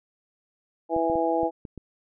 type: harmonic tone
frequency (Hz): 165.1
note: E3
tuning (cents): +3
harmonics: 2 / 3 / 4 / 5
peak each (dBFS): -27 / -27 / -27 / -27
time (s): 0.89-1.51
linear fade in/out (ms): 50
type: clicks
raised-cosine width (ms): 3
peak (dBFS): -25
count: 6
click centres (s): 0.964 / 1.099 / 1.156 / 1.432 / 1.652 / 1.777
effects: none